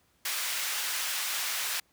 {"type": "high-pass noise", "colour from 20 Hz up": "pink", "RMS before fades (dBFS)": -32, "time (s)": [0.25, 1.8], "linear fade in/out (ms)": 5, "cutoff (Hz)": 1600, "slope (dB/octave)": 12, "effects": ["pink hiss -68 dBFS RMS until 1.92 s", "high-pass 60 Hz 12 dB/octave"]}